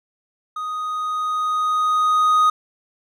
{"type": "tone with level ramp", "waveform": "triangle", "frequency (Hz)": 1246, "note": "D#6", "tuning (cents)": 2, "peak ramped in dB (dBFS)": [-23, -10], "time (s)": [0.56, 2.5], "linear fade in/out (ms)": 5, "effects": []}